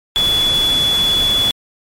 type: tone in noise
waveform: sine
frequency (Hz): 3420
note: A7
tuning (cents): -50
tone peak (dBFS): -12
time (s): 0.16-1.51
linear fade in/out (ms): 0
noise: pink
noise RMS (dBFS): -24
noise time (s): 0.16-1.51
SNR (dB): +9
effects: MP3 64 kbps